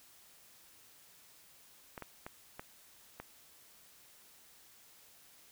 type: clicks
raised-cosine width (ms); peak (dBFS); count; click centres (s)
0.5; -28; 5; 1.978 / 2.023 / 2.265 / 2.595 / 3.2
effects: white hiss -61 dBFS RMS until 5.51 s